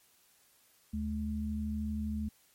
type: tone pair together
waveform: sine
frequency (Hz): 75.64 / 214.1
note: D#2 / A3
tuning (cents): -48 / -47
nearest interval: octave + tritone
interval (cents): 1801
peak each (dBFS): -36 / -34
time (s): 0.93-2.29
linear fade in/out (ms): 10
effects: white hiss -66 dBFS RMS until 2.54 s + MP3 64 kbps